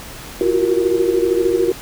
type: tone cluster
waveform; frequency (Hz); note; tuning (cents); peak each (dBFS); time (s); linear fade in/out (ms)
sine; 342.9 / 364.8 / 378 / 469.2; F4 / F#4 / F#4 / A#4; -32 / -24 / +37 / +11; -19; 0.41-1.72; 2
effects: pink hiss -34 dBFS RMS until 1.81 s